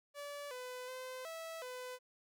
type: tone with pitch steps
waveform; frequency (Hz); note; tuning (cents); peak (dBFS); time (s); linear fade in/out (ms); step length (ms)
sawtooth; 576 / 502 / 513 / 653 / 503; D5 / B4 / C5 / E5 / B4; -34 / +28 / -34 / -17 / +32; -40; 0.14-1.99; 50; 370
effects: none